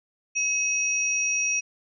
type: tone pair together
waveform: sine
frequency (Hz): 2559 / 5745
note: D#7 / F8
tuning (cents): +48 / +48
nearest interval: octave + major second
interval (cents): 1400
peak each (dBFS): -25 / -25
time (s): 0.35-1.61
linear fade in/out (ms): 20
effects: none